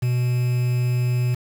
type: tone with quantisation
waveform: triangle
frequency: 123.47 Hz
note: B2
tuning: in tune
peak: -16 dBFS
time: 0.02-1.35 s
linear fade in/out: 10 ms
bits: 6
effects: none